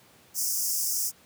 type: high-pass noise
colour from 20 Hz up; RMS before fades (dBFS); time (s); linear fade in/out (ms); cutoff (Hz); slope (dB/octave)
pink; -28; 0.34-1.12; 50; 5100; 96
effects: pink hiss -57 dBFS RMS until 1.25 s + high-pass 100 Hz 12 dB/octave